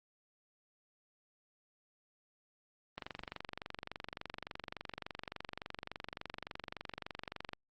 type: click train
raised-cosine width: 0.3 ms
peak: -25 dBFS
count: 108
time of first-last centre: 2.98-7.533 s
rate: 23.5 Hz
effects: Opus 32 kbps